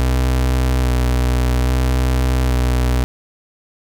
35% pulse tone with vibrato, 62.8 Hz, B1, 30 cents sharp, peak -12 dBFS, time 0-3.04 s, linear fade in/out 0 ms, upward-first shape square, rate 0.6 Hz, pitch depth 18 cents each way, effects none

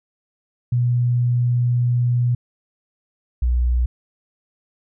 sine tone pair in turn, 121.9 / 60.95 Hz, B2 / B1, -22 / -22 cents, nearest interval octave, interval 1200 cents, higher first, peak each -15 dBFS, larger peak neither, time 0.72-2.35 / 3.42-3.86 s, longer first, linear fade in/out 5 ms, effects none

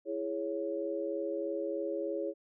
sine chord, C# minor, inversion first, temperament just, 332.6 / 415.8 / 554.4 Hz, E4 / G#4 / C#5, +16 / +2 / 0 cents, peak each -37 / -37 / -36 dBFS, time 0.05-2.34 s, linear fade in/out 50 ms, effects none

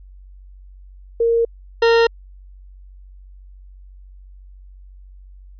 sine / 40% pulse tone pair in turn, 463.3 / 461.6 Hz, A#4 / A#4, -11 / -17 cents, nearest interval unison, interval 6 cents, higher first, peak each -13 / -10 dBFS, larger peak second, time 1.2-1.45 / 1.82-2.07 s, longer neither, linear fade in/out 5 ms, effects added 47 Hz sine -39 dBFS peak until 5.59 s + resampled to 11025 Hz

